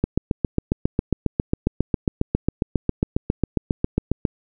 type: click train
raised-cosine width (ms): 3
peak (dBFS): -5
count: 32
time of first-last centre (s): 0.04-4.252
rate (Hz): 7.36
effects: none